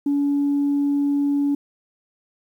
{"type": "tone", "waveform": "sine", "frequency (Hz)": 284.6, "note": "C#4", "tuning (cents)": 46, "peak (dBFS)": -16, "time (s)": [0.06, 1.55], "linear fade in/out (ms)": 5, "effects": ["tanh soft clip ceiling -14 dBFS", "9-bit"]}